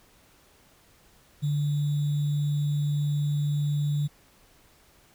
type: tone with sample-and-hold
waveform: sine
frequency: 146.4 Hz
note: D3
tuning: 5 cents flat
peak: -23 dBFS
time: 1.42-4.08 s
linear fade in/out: 20 ms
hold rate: 3675 Hz
effects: pink hiss -59 dBFS RMS until 5.14 s